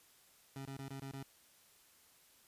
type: tone bursts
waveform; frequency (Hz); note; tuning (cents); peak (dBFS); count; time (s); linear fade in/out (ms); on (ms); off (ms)
25% pulse; 136.1; C#3; -31; -40; 6; 0.56-1.23; 2; 95; 20
effects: white hiss -66 dBFS RMS until 2.47 s + resampled to 32000 Hz